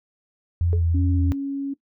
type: tone with vibrato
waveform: sine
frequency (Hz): 84.8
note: E2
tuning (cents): +50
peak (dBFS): -18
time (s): 0.61-1.32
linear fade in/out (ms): 0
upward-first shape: square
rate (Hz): 2.6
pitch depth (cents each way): 23
type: tone with exponential decay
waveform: sine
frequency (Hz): 427.9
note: A4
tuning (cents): -48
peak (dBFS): -23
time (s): 0.73-0.84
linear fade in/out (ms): 0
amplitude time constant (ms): 23
type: tone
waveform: sine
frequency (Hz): 277.2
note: C#4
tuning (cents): 0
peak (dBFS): -24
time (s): 0.94-1.74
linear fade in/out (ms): 10
effects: noise-tail reverb RT60 0.1 s tail -18 dB re dry